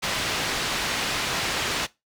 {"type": "low-pass noise", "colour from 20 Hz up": "white", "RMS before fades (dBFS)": -27, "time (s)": [0.02, 1.87], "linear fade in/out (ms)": 20, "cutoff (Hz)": 4100, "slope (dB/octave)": 12, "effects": ["noise-tail reverb RT60 0.2 s tail -19 dB re dry"]}